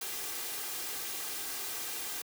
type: noise with comb filter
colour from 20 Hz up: white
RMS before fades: -38 dBFS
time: 0.01-2.22 s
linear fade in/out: 5 ms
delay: 2.5 ms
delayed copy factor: +0.5
effects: high-pass 150 Hz 12 dB/octave

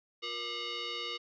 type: tone with frequency modulation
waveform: sine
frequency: 358.4 Hz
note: F4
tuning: 45 cents sharp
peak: -35 dBFS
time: 0.22-1.18 s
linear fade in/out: 20 ms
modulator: 833 Hz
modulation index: 4.9
effects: none

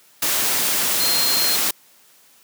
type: tone in noise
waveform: sine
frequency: 4200 Hz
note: C8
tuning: 6 cents sharp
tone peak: -20 dBFS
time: 1-1.56 s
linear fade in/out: 5 ms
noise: white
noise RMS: -20 dBFS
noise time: 0.22-1.71 s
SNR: -3 dB
effects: white hiss -53 dBFS RMS until 2.43 s + high-pass 150 Hz 12 dB/octave

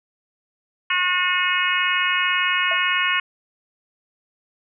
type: harmonic tone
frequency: 362.1 Hz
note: F#4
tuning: 37 cents flat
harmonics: 3 / 4 / 5 / 6 / 7 / 8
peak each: -25 / -25 / -25 / -25 / -25 / -25 dBFS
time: 0.9-3.2 s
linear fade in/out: 5 ms
type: tone with exponential decay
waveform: sine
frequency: 663 Hz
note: E5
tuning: 10 cents sharp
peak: -24 dBFS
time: 2.71-2.82 s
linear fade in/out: 5 ms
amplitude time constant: 22 ms
effects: none

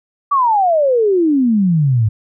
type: exponential sweep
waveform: sine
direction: down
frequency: 1171 to 103.1 Hz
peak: -10 dBFS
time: 0.31-2.09 s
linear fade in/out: 10 ms
effects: none

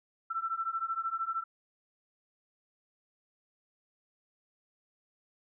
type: beating tone pair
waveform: sine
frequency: 1331 / 1344 Hz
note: E6 / E6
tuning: +16 / +33 cents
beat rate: 13 Hz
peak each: -35 / -34 dBFS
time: 0.3-1.44 s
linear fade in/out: 10 ms
effects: none

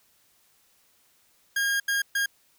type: tone bursts at uneven times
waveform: 40% pulse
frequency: 1624 Hz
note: G#6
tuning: 39 cents flat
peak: -22 dBFS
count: 3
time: 1.56-1.8 / 1.88-2.02 / 2.15-2.26 s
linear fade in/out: 5 ms
effects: white hiss -64 dBFS RMS until 2.58 s

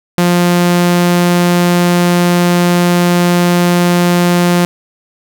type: tone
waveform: sawtooth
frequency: 175.6 Hz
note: F3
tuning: 10 cents sharp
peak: -4 dBFS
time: 0.18-4.65 s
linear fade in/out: 0 ms
effects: none

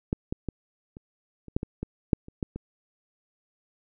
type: clicks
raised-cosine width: 3 ms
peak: -12 / -16 / -17 / -29 / -30 / -11 / -18 / -18 / -6 / -30 / -15 / -22 dBFS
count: 12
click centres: 0.129 / 0.325 / 0.487 / 0.969 / 1.483 / 1.565 / 1.631 / 1.83 / 2.132 / 2.284 / 2.428 / 2.56 s
effects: none

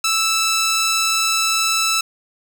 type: tone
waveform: 10% pulse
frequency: 1318.5 Hz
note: E6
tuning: in tune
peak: -8 dBFS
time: 0.04-2.01 s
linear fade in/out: 5 ms
effects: none

